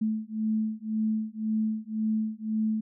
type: beating tone pair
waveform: sine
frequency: 217 / 218.9 Hz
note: A3 / A3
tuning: -24 / -9 cents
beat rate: 1.9 Hz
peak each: -29 dBFS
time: 0.01-2.81 s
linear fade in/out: 10 ms
effects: none